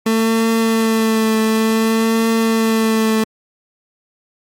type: tone with vibrato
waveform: 30% pulse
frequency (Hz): 223.1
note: A3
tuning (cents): +24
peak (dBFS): -10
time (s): 0.06-3.24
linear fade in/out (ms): 5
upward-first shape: triangle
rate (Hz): 0.56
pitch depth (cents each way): 26
effects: MP3 64 kbps